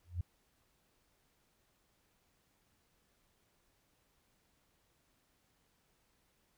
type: tone with exponential growth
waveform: sine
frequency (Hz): 87.31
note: F2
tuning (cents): 0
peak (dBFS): -30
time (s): 0.04-0.21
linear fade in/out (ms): 5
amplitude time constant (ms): 36
effects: pink hiss -75 dBFS RMS until 6.57 s